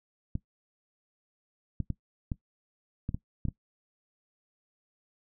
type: clicks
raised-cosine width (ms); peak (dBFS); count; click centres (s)
5; -19; 8; 0.354 / 1.803 / 1.903 / 2.318 / 3.091 / 3.145 / 3.453 / 3.485
effects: noise-tail reverb RT60 0.1 s tail -18 dB re dry